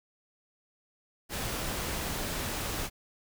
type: noise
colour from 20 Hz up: pink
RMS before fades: -34 dBFS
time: 1.29-2.9 s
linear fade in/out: 50 ms
effects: none